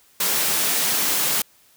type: high-pass noise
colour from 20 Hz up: white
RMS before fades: -21 dBFS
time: 0.2-1.42 s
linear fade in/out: 5 ms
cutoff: 130 Hz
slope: 48 dB/octave
effects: white hiss -56 dBFS RMS until 1.76 s